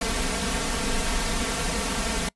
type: noise with comb filter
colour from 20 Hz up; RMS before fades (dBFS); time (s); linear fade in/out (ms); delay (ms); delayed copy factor
pink; -26; 0.01-2.29; 5; 4.4; +1
effects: noise-tail reverb RT60 0.1 s tail -25 dB re dry + resampled to 24000 Hz